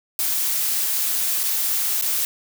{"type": "noise with dropouts", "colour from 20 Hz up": "blue", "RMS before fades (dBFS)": -22, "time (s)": [0.19, 2.25], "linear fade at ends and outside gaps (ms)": 1, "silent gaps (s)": [[1.433, 1.436], [2.013, 2.022]], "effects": []}